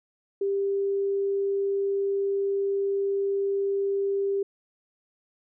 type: tone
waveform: sine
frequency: 395.9 Hz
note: G4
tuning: 17 cents sharp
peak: -23 dBFS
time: 0.41-4.43 s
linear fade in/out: 5 ms
effects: none